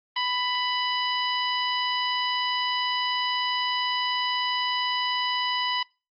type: harmonic tone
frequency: 993 Hz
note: B5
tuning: 9 cents sharp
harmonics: 1 / 2 / 3 / 4 / 5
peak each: -28 / -31 / -29 / -37 / -34 dBFS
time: 0.16-5.83 s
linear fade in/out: 5 ms
effects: noise-tail reverb RT60 0.3 s tail -25 dB re dry + Opus 24 kbps